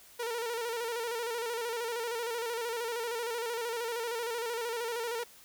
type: tone with vibrato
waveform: sawtooth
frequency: 466.2 Hz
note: A#4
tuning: in tune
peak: -29 dBFS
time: 0.19-5.24 s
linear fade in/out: 10 ms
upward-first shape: square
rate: 13 Hz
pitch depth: 52 cents each way
effects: white hiss -56 dBFS RMS until 5.44 s